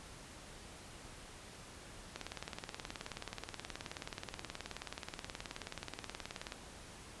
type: click train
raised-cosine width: 0.2 ms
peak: -24 dBFS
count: 83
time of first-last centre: 2.16-6.522 s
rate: 18.8 Hz
effects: pink hiss -53 dBFS RMS until 7.2 s + resampled to 24000 Hz